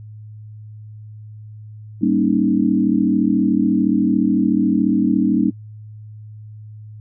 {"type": "chord", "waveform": "sine", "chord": "Eb dominant seventh", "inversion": "first", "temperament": "equal", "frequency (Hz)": [196, 233.1, 277.2, 311.1], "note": ["G3", "Bb3", "Db4", "Eb4"], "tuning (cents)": [0, 0, 0, 0], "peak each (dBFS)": -19, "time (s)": [2.01, 5.51], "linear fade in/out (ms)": 20, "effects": ["noise-tail reverb RT60 0.1 s tail -25 dB re dry", "added 107 Hz sine -34 dBFS peak until 7 s"]}